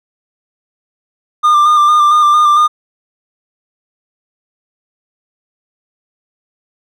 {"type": "tone with vibrato", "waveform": "triangle", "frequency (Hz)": 1200, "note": "D6", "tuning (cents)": 37, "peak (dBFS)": -4, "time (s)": [1.43, 2.68], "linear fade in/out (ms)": 20, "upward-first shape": "square", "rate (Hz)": 4.4, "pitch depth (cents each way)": 24, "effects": []}